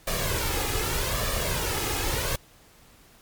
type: noise with flanger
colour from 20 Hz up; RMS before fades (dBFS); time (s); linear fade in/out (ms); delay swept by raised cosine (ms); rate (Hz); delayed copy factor
pink; -27; 0.07-2.36; 5; 1.7 to 2.42; 0.82; +0.6
effects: pink hiss -55 dBFS RMS until 3.21 s + MP3 96 kbps